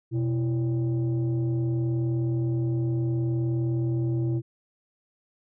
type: tone pair together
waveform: sine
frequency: 124.35 / 333.7 Hz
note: B2 / E4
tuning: +12 / +21 cents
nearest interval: octave + perfect fourth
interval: 1709 cents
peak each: -22 / -27 dBFS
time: 0.11-4.42 s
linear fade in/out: 50 ms
effects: tanh soft clip ceiling -20 dBFS